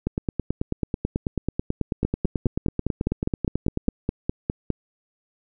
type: two click trains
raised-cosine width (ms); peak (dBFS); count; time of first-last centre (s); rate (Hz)
3; -9 / -10; 14 / 36; 2.05-4.703 / 0.07-3.883; 4.9 / 9.18
effects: none